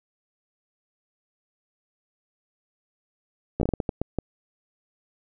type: slowing click train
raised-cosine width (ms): 2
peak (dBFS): -11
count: 10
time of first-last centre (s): 3.6-4.187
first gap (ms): 13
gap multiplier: 1.38
effects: none